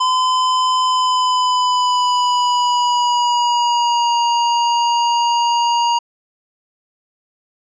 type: tone with pitch glide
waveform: square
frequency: 1019 to 945.3 Hz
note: C6 to A#5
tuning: -46 to +24 cents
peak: -14 dBFS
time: 0-5.99 s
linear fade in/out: 10 ms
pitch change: -130 cents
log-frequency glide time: 0.84-4.18 s
effects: resampled to 16000 Hz

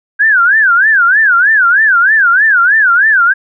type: tone with vibrato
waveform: sine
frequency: 1568 Hz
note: G6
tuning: in tune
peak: -5 dBFS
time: 0.19-3.34 s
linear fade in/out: 20 ms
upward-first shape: sine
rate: 3.2 Hz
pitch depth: 230 cents each way
effects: none

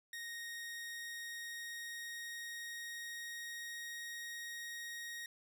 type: tone with pitch glide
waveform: sawtooth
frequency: 1865 to 1875.8 Hz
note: A#6 to A#6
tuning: 0 to +10 cents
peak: -40 dBFS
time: 0.13-5.26 s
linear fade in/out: 2 ms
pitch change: +10 cents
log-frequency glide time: 0.47-4.16 s
effects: none

